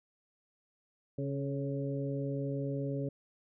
harmonic tone with a mistuned harmonic, 138.59 Hz, C#3, in tune, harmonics 1 / 2 / 3 / 4, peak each -35 / -38 / -40 / -41 dBFS, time 1.18-3.09 s, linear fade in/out 5 ms, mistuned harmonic 3, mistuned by +31 cents, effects none

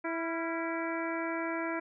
harmonic tone with a mistuned harmonic, 329.6 Hz, E4, in tune, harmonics 1 / 2 / 3 / 4 / 5 / 6 / 7, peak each -35 / -38 / -40 / -41 / -42 / -43 / -43 dBFS, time 0.04-1.8 s, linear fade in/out 10 ms, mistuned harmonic 4, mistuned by +65 cents, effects none

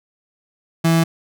35% pulse tone, 164.81 Hz, E3, in tune, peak -11 dBFS, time 0.84-1.04 s, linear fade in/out 10 ms, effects none

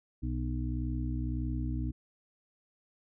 harmonic tone, 61.74 Hz, B1, in tune, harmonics 1 / 2 / 4 / 5, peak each -33 / -36 / -39 / -40 dBFS, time 0.22-1.92 s, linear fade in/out 20 ms, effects none

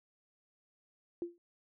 sine tone with exponential decay, 345.1 Hz, F4, 21 cents flat, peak -31 dBFS, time 1.22-1.38 s, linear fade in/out 1 ms, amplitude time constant 34 ms, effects none

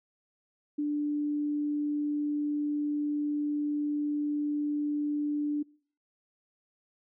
sine tone, 294.6 Hz, D4, 6 cents sharp, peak -27 dBFS, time 0.78-5.63 s, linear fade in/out 10 ms, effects noise-tail reverb RT60 0.5 s tail -24 dB re dry

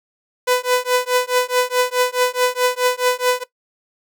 sawtooth tone with tremolo, 499.1 Hz, B4, 18 cents sharp, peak -8 dBFS, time 0.47-3.44 s, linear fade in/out 10 ms, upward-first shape triangle, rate 4.7 Hz, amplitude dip 100%, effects noise-tail reverb RT60 0.1 s tail -17 dB re dry

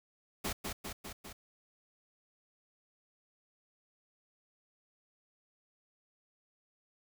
pink noise with echo, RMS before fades -36 dBFS, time 0.44-0.53 s, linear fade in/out 10 ms, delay 200 ms, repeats 4, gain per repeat -3 dB, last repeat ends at 1.33 s, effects none

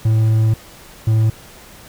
triangle tone pair in turn, 110.5 / 110.5 Hz, A2 / A2, +8 / +8 cents, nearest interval unison, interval 0 cents, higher neither, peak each -9 dBFS, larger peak neither, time 0.05-0.54 / 1.07-1.3 s, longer first, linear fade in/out 5 ms, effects pink hiss -41 dBFS RMS until 1.88 s

